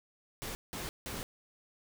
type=noise bursts at uneven times; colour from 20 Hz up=pink; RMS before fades=-40 dBFS; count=3; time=0.42-0.55 / 0.73-0.89 / 1.06-1.23 s; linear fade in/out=0 ms; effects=none